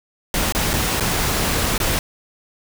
pink noise with dropouts, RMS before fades -20 dBFS, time 0.34-1.99 s, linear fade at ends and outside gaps 1 ms, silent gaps 0.523-0.549 / 0.733-0.737 / 0.999-1.007 / 1.779-1.801 s, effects none

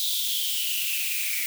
blue noise with high-pass filter sweep, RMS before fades -27 dBFS, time 0-1.46 s, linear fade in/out 0 ms, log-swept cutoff 3700 to 2200 Hz, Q 8.6, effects none

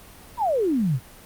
sine exponential sweep, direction down, 1012 to 113.6 Hz, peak -19 dBFS, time 0.37-1 s, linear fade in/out 50 ms, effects pink hiss -46 dBFS RMS until 1.25 s + Opus 32 kbps

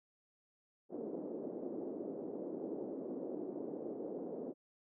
pink band-pass noise, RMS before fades -43 dBFS, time 0.89-4.54 s, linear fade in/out 50 ms, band 270 to 490 Hz, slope 24 dB/octave, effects none

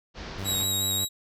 pink low-pass noise, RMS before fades -39 dBFS, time 0.14-0.67 s, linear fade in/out 50 ms, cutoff 5700 Hz, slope 48 dB/octave
sawtooth tone, 97 Hz, G2, 18 cents flat, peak -29 dBFS, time 0.38-1.05 s, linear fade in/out 10 ms
20% pulse tone with vibrato, 3820 Hz, A#7, 42 cents sharp, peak -19 dBFS, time 0.44-1.09 s, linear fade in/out 50 ms, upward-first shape sine, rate 5.4 Hz, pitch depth 20 cents each way
effects none

